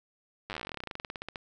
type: slowing click train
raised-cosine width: 0.3 ms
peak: -21 dBFS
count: 29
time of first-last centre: 0.5-1.358 s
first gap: 9 ms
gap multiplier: 1.08
effects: none